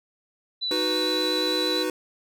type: tone with vibrato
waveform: sine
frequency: 3966 Hz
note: B7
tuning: 7 cents sharp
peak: -25 dBFS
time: 0.61-1.84 s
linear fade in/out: 20 ms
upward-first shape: triangle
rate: 8.7 Hz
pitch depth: 15 cents each way
type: chord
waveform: square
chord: B major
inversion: first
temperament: equal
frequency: 311.1 / 370 / 493.9 Hz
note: D#4 / F#4 / B4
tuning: 0 / 0 / 0 cents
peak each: -30 dBFS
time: 0.71-1.9 s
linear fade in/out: 2 ms
effects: none